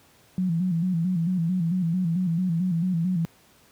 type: tone with vibrato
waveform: sine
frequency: 174.7 Hz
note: F3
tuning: 1 cent sharp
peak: -21 dBFS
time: 0.38-3.25 s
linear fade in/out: 0 ms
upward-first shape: square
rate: 4.5 Hz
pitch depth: 93 cents each way
effects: pink hiss -57 dBFS RMS until 3.71 s + high-pass 80 Hz 12 dB/octave